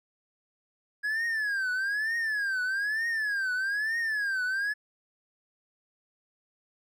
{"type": "tone with vibrato", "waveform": "triangle", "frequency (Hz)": 1661.2, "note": "G#6", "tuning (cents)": 0, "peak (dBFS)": -25, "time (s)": [1.03, 4.74], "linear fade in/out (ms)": 20, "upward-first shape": "triangle", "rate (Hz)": 1.1, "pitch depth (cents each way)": 210, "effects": []}